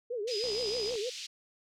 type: tone with vibrato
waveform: sine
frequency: 450.2 Hz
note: A4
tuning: 40 cents sharp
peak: -32 dBFS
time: 0.1-1.1 s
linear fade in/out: 10 ms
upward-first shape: triangle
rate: 6.4 Hz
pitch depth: 240 cents each way
type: band-pass noise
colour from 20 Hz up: white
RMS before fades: -42 dBFS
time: 0.27-1.27 s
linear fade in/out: 10 ms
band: 2600 to 5600 Hz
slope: 24 dB/octave
type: tone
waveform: sine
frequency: 4978 Hz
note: D#8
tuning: in tune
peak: -35 dBFS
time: 0.31-0.9 s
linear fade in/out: 2 ms
type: click train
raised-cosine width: 1 ms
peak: -34 dBFS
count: 34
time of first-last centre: 0.44-0.955 s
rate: 64.1 Hz
effects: none